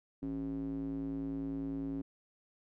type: tone with band-pass filter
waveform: square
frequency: 55 Hz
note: A1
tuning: in tune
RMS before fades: -38 dBFS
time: 0.22-2.02 s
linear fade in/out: 10 ms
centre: 270 Hz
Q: 4.5
effects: none